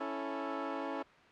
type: chord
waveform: 15% pulse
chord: A major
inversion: first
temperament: equal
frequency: 277.2 / 329.6 / 440 Hz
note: C#4 / E4 / A4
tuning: 0 / 0 / 0 cents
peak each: -32 / -34 / -36 dBFS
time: 0-1.03 s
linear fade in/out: 10 ms
effects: white hiss -58 dBFS RMS until 1.31 s + low-pass 2000 Hz 12 dB/octave